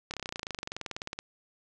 slowing click train, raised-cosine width 0.2 ms, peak -18 dBFS, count 27, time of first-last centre 0.11-1.189 s, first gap 28 ms, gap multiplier 1.03, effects resampled to 24000 Hz + 10-bit

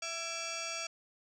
sine tone with frequency modulation, 1661.2 Hz, G#6, in tune, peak -35 dBFS, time 0.02-0.87 s, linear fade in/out 5 ms, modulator 1000 Hz, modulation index 5.1, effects tanh soft clip ceiling -31 dBFS

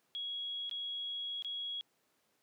sine tone with dropouts, 3322 Hz, G#7, in tune, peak -37 dBFS, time 0.15-1.81 s, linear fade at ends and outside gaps 0 ms, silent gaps 0.695-0.712 / 1.423-1.447 s, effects pink hiss -75 dBFS RMS until 2.42 s + high-pass 200 Hz 12 dB/octave

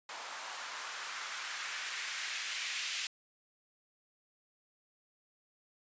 blue noise with band-pass filter sweep, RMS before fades -40 dBFS, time 0.09-3.07 s, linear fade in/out 2 ms, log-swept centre 880 to 2600 Hz, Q 1.5, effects resampled to 16000 Hz

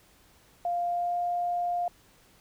sine tone with pitch glide, 698.5 to 703.4 Hz, F5 to F5, 0 to +12 cents, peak -26 dBFS, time 0.65-1.88 s, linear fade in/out 2 ms, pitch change +12 cents, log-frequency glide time 0.84-1.18 s, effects pink hiss -60 dBFS RMS until 2.4 s

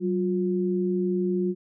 sine tone pair together, 188.8 / 356.4 Hz, F#3 / F4, +35 / +35 cents, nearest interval major seventh, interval 1100 cents, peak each -25 dBFS, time 0-1.55 s, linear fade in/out 50 ms, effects none

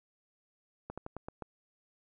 slowing click train, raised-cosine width 1 ms, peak -26 dBFS, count 6, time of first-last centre 0.9-1.423 s, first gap 76 ms, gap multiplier 1.16, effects none

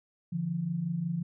sine tone pair together, 146.36 / 171.8 Hz, D3 / F3, -6 / -28 cents, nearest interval minor third, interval 278 cents, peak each -35 / -30 dBFS, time 0.32-1.23 s, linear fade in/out 10 ms, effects none

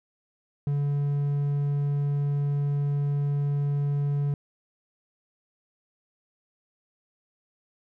triangle tone, 143.2 Hz, D3, 43 cents flat, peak -21 dBFS, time 0.67-4.34 s, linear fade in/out 2 ms, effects none

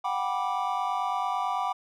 triangle chord, G major seventh, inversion third, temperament just, 735 / 784 / 980 / 1176 Hz, F#5 / G5 / B5 / D6, -12 / 0 / -14 / +2 cents, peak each -30 dBFS, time 0.04-1.73 s, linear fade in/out 10 ms, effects none

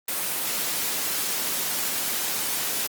white high-pass noise, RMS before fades -27 dBFS, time 0.08-2.87 s, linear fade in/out 5 ms, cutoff 150 Hz, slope 12 dB/octave, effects Opus 24 kbps

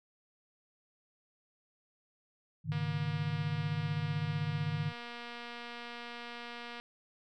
sine chord, Ab suspended fourth, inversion none, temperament equal with one note detuned, 103.83 / 139.88 / 155.56 Hz, Ab2 / Db3 / Eb3, 0 / +16 / 0 cents, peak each -39 / -37 / -34 dBFS, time 2.64-4.93 s, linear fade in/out 50 ms
click train, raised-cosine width 0.3 ms, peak -29 dBFS, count 972, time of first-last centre 2.72-6.8 s, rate 238 Hz
effects none

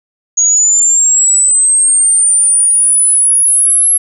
sine linear sweep, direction up, 6645 to 11175 Hz, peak -6 dBFS, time 0.37-3.98 s, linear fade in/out 10 ms, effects none

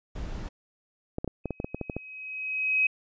brown noise, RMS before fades -35 dBFS, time 0.15-0.49 s, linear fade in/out 10 ms
clicks, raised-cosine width 2 ms, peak -17 dBFS, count 11, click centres 1.184 / 1.245 / 1.277 / 1.457 / 1.507 / 1.601 / 1.645 / 1.746 / 1.813 / 1.898 / 1.966 s
sine tone with exponential growth, 2538 Hz, D#7, 34 cents sharp, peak -19 dBFS, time 1.44-2.87 s, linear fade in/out 5 ms, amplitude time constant 310 ms
effects resampled to 16000 Hz

